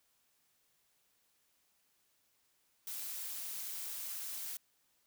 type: noise with amplitude modulation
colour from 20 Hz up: blue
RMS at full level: -40 dBFS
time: 2.87-4.57 s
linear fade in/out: 2 ms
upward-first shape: sine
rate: 209 Hz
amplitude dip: 50%
effects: white hiss -75 dBFS RMS until 5.06 s